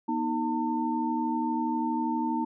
sine tone cluster, 241.4 / 313.8 / 902 Hz, B3 / D#4 / A5, -39 / +15 / +43 cents, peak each -30 dBFS, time 0.08-2.45 s, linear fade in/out 10 ms, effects none

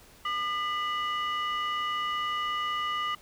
sine tone cluster, 1209 / 1991 / 2929 Hz, D6 / B6 / F#7, +50 / +14 / -18 cents, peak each -28 / -35 / -34 dBFS, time 0.25-3.15 s, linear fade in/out 5 ms, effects tanh soft clip ceiling -23 dBFS + pink hiss -55 dBFS RMS until 3.21 s

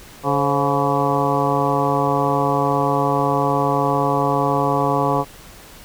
harmonic tone with a mistuned harmonic, 141.8 Hz, C#3, 40 cents sharp, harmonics 1 / 2 / 3 / 4 / 5 / 6 / 7 / 8, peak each -24 / -24 / -24 / -24 / -24 / -24 / -24 / -24 dBFS, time 0.23-5.25 s, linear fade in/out 50 ms, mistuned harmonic 4, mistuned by -99 cents, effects pink hiss -42 dBFS RMS until 5.84 s

